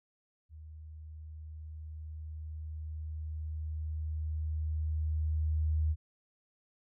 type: tone with level ramp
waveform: sine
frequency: 77.78 Hz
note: D#2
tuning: in tune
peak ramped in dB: -46 to -26 dBFS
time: 0.49-5.96 s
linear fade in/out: 50 ms
effects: none